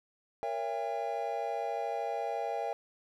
triangle chord, A# diminished seventh, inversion none, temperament just, 466.2 / 559.4 / 671.3 / 805.5 Hz, A#4 / C#5 / E5 / G5, 0 / +16 / +31 / +47 cents, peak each -37 / -38 / -35 / -34 dBFS, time 0.43-2.73 s, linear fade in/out 0 ms, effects none

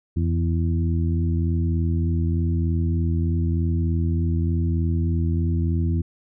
harmonic tone with a mistuned harmonic, 83.3 Hz, E2, 19 cents sharp, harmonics 1 / 2 / 3 / 4, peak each -20 / -26 / -30 / -32 dBFS, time 0.16-6.02 s, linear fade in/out 10 ms, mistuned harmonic 1, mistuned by +48 cents, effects none

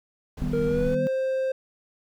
brown noise, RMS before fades -33 dBFS, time 0.37-0.95 s, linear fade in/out 5 ms
sine chord, Eb augmented, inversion none, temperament equal, 155.56 / 196 / 246.9 Hz, Eb3 / G3 / B3, 0 / 0 / 0 cents, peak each -29 / -33 / -29 dBFS, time 0.42-1.07 s, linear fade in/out 0 ms
triangle tone with pitch glide, 466.2 to 526.3 Hz, A#4 to C5, 0 to +10 cents, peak -21 dBFS, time 0.53-1.52 s, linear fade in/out 5 ms, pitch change +210 cents, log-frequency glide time 0.66-1.04 s
effects none

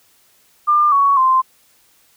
sine tone with pitch steps, 1198 / 1117.8 / 1042.9 Hz, D6 / C#6 / C6, +34 / +14 / -6 cents, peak -10 dBFS, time 0.67-1.42 s, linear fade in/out 20 ms, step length 250 ms, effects white hiss -55 dBFS RMS until 2.16 s

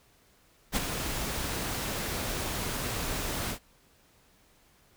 pink noise with ADSR envelope, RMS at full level -26 dBFS, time 0.72-3.59 s, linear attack 45 ms, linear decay 22 ms, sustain -7 dB, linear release 88 ms, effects pink hiss -63 dBFS RMS until 4.96 s

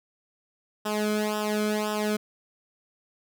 sawtooth tone with flanger, 211.7 Hz, G#3, 33 cents sharp, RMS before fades -27 dBFS, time 0.85-2.17 s, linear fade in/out 10 ms, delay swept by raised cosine 0.46 to 1.1 ms, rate 1.9 Hz, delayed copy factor -0.95, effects none

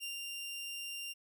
sawtooth tone with ADSR envelope, 2786 Hz, F7, 5 cents flat, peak -35 dBFS, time 0-1.14 s, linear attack 38 ms, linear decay 140 ms, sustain -2 dB, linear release 25 ms, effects none

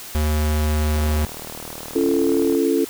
square tone, 76.1 Hz, D#2, 38 cents flat, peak -18 dBFS, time 0.15-1.25 s, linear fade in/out 0 ms
click train, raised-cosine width 1 ms, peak -20 dBFS, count 63, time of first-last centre 0.96-2.55 s, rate 39 Hz
sine chord, Db augmented, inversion none, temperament equal with one note detuned, 277.2 / 341.4 / 440 Hz, Db4 / F4 / A4, 0 / -39 / 0 cents, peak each -20 dBFS, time 1.95-2.85 s, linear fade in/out 10 ms
effects white hiss -36 dBFS RMS until 2.89 s

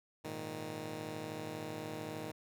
10% pulse chord, Ab suspended second, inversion none, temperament just, 103.83 / 116.8 / 155.74 Hz, Ab2 / Bb2 / Eb3, 0 / +4 / +2 cents, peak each -40 / -39 / -36 dBFS, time 0.24-2.32 s, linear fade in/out 10 ms, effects none

